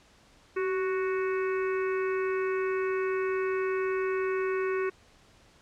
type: harmonic tone with a mistuned harmonic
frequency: 370 Hz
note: F#4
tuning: in tune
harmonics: 1 / 3 / 4 / 5 / 6 / 7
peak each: -27 / -37 / -39 / -41 / -43 / -44 dBFS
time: 0.56-4.9 s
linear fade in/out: 10 ms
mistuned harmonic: 1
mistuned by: +47 cents
effects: pink hiss -59 dBFS RMS until 5.61 s + low-pass 7000 Hz 12 dB/octave